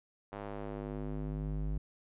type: tone with band-pass filter sweep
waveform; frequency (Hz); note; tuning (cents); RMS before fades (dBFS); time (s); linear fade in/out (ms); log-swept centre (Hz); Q
square; 51; G#1; -31; -38; 0.32-1.78; 5; 790 to 100; 0.9
effects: resampled to 8000 Hz